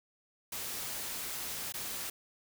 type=noise with dropouts; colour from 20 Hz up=white; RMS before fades=-39 dBFS; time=0.52-2.1 s; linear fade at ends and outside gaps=5 ms; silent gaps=1.724-1.739 s; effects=none